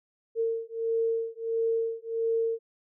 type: beating tone pair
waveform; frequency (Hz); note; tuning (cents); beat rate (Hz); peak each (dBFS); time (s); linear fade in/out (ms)
sine; 454.4 / 455.9; A#4 / A#4; -44 / -39; 1.5; -29; 0.35-2.59; 50
effects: none